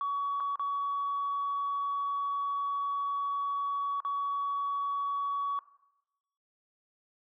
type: tone with dropouts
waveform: sine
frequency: 1128 Hz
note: C#6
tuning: 30 cents sharp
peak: -28 dBFS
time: 0.01-5.59 s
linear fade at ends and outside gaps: 1 ms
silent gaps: 0.401-0.405 / 0.557-0.595 / 4.003-4.049 s
effects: noise-tail reverb RT60 0.9 s tail -17 dB re dry + tanh soft clip ceiling -25 dBFS